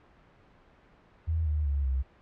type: tone with pitch steps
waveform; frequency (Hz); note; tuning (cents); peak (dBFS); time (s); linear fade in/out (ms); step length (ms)
sine; 81 / 75.58 / 70.51 / 65.79; E2 / D#2 / C#2 / C2; -30 / -50 / +30 / +10; -25; 1.27-2.03; 20; 190
effects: pink hiss -59 dBFS RMS until 2.21 s + low-pass 2000 Hz 12 dB/octave